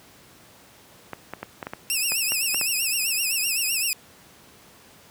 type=clicks; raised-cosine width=0.5 ms; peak=-16 dBFS; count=10; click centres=1.133 / 1.336 / 1.43 / 1.628 / 1.669 / 1.735 / 2.12 / 2.32 / 2.545 / 2.613 s
type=tone with vibrato; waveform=10% pulse; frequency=2637 Hz; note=E7; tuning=in tune; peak=-14 dBFS; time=1.9-3.93 s; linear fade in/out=0 ms; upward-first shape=triangle; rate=7.8 Hz; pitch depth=140 cents each way
effects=pink hiss -51 dBFS RMS until 5.1 s + high-pass 100 Hz 12 dB/octave